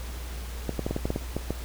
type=clicks; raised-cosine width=2 ms; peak=-14 dBFS; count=10; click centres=0.693 / 0.793 / 0.865 / 0.91 / 0.964 / 1.055 / 1.104 / 1.161 / 1.366 / 1.506 s; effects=added 60 Hz sine -34 dBFS peak until 1.64 s + pink hiss -43 dBFS RMS until 1.64 s